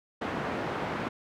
pink band-pass noise, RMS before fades -33 dBFS, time 0.21-1.09 s, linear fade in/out 10 ms, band 170 to 1700 Hz, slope 12 dB/octave, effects none

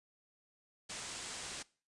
white low-pass noise, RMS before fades -45 dBFS, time 0.89-1.63 s, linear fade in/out 10 ms, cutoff 9000 Hz, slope 48 dB/octave, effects noise-tail reverb RT60 0.4 s tail -22 dB re dry + resampled to 24000 Hz

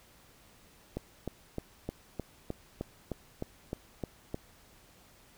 click train, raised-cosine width 2 ms, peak -21 dBFS, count 12, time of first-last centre 0.97-4.344 s, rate 3.26 Hz, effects pink hiss -60 dBFS RMS until 5.37 s

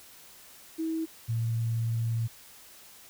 sine tone pair in turn, 322.7 / 114.69 Hz, E4 / A#2, -37 / -28 cents, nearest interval octave + tritone, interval 1791 cents, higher first, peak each -28 / -26 dBFS, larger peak second, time 0.78-1.06 / 1.28-2.28 s, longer second, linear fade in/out 20 ms, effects white hiss -52 dBFS RMS until 3.09 s

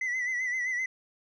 sine tone with vibrato, 2000 Hz, B6, 21 cents sharp, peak -25 dBFS, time 0.01-0.86 s, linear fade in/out 5 ms, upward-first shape sine, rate 7.7 Hz, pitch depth 59 cents each way, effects tanh soft clip ceiling -27 dBFS

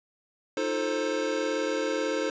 square chord, F dominant seventh, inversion third, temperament equal with one note detuned, 311.1 / 349.2 / 440 / 527.2 Hz, Eb4 / F4 / A4 / C5, 0 / 0 / 0 / +13 cents, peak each -33 / -37 / -32 / -31 dBFS, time 0.57-2.3 s, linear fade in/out 2 ms, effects resampled to 16000 Hz + 10-bit

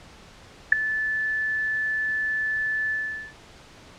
sine tone with ADSR envelope, 1745 Hz, A6, 15 cents flat, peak -6 dBFS, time 0.72-3.34 s, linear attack 6 ms, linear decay 4 ms, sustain -17 dB, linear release 430 ms, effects pink hiss -48 dBFS RMS until 3.98 s + low-pass 6000 Hz 12 dB/octave

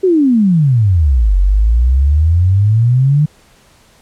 sine exponential two-way sweep, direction down then up, 391.8 to 44.99 to 153.8 Hz, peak -7 dBFS, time 0.03-3.26 s, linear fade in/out 10 ms, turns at 1.37 s, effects pink hiss -48 dBFS RMS until 4.01 s + low-pass 11000 Hz 12 dB/octave

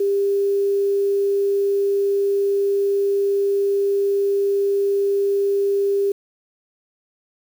sine tone with quantisation, 398.8 Hz, G4, 30 cents sharp, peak -16 dBFS, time 0-6.12 s, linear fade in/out 5 ms, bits 7, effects none

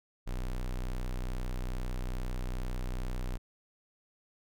square tone, 31.18 Hz, B0, 17 cents sharp, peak -33 dBFS, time 0.26-3.38 s, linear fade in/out 20 ms, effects none

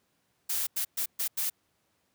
blue noise bursts at uneven times, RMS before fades -30 dBFS, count 5, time 0.49-0.67 / 0.76-0.85 / 0.97-1.06 / 1.19-1.28 / 1.37-1.5 s, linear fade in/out 10 ms, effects pink hiss -73 dBFS RMS until 2.14 s + high-pass 100 Hz 12 dB/octave

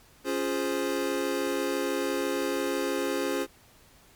square chord, Db major seventh, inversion none, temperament equal, 277.2 / 349.2 / 415.3 / 523.3 Hz, Db4 / F4 / Ab4 / C5, 0 / 0 / 0 / 0 cents, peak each -33 dBFS, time 0.24-3.47 s, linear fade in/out 50 ms, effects pink hiss -57 dBFS RMS until 4.15 s + MP3 96 kbps

